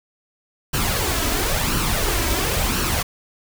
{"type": "noise with flanger", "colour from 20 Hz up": "pink", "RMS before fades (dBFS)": -21, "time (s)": [0.73, 3.03], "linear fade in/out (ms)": 10, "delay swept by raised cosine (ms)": [0.69, 3.09], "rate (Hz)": 0.97, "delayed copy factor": 0.55, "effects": []}